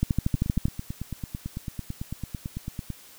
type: two click trains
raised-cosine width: 5 ms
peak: -10 / -19 dBFS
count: 9 / 24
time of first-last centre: 0.03-0.655 / 0.35-2.903 s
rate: 12.8 / 9.01 Hz
effects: white hiss -50 dBFS RMS until 3.18 s